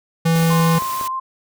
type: tone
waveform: square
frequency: 164.81 Hz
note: E3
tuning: in tune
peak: -14 dBFS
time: 0.25-0.79 s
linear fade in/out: 10 ms
type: noise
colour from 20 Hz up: white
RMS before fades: -31 dBFS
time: 0.35-1.08 s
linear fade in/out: 5 ms
type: clicks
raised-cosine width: 1 ms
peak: -18 dBFS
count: 9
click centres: 0.359 / 0.393 / 0.429 / 0.495 / 0.528 / 0.598 / 0.753 / 0.822 / 1.012 s
type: tone with vibrato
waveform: sine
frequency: 1047 Hz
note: C6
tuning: 1 cent sharp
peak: -21 dBFS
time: 0.5-1.2 s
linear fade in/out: 10 ms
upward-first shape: sine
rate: 6.4 Hz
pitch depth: 10 cents each way
effects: none